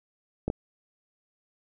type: clicks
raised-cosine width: 2 ms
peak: -14 dBFS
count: 2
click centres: 0.48 / 0.501 s
effects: none